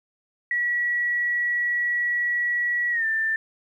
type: tone with pitch glide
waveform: sine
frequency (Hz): 1931 to 1781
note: B6 to A6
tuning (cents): -39 to +21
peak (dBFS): -21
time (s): 0.51-3.36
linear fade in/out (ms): 2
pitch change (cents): -140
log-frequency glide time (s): 2.91-3.05
effects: 10-bit